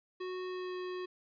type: tone with pitch glide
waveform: square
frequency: 368 to 365 Hz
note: F#4 to F#4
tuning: -9 to -24 cents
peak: -38 dBFS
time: 0.2-1.06 s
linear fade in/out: 10 ms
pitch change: -15 cents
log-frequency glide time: 0.46-0.76 s
effects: resampled to 11025 Hz + 12-bit